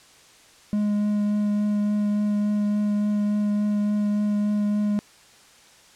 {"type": "tone with vibrato", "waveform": "triangle", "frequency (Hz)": 207.7, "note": "G#3", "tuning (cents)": 0, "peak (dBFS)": -18, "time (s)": [0.73, 4.99], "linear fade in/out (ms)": 0, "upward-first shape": "triangle", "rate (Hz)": 3.5, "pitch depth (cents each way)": 11, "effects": ["white hiss -52 dBFS RMS until 5.95 s", "low-pass 8000 Hz 12 dB/octave"]}